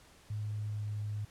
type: tone with pitch glide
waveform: sine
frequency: 105.6 to 104.87 Hz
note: G#2 to G#2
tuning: +29 to +17 cents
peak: -34 dBFS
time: 0.3-1.25 s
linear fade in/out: 5 ms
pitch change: -12 cents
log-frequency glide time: 0.67-0.86 s
effects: pink hiss -60 dBFS RMS until 1.3 s + low-pass 11000 Hz 12 dB/octave